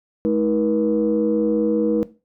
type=tone cluster; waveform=sine; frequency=213.7 / 318.9 / 479 Hz; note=G#3 / D#4 / A#4; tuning=+50 / +43 / +47 cents; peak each=-20 dBFS; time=0.25-2.03 s; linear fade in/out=0 ms; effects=noise-tail reverb RT60 0.3 s tail -17 dB re dry + tanh soft clip ceiling -9 dBFS